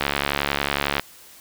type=click train; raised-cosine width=0.3 ms; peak=-4 dBFS; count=71; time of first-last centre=0.01-0.996 s; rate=71 Hz; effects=white hiss -47 dBFS RMS until 1.4 s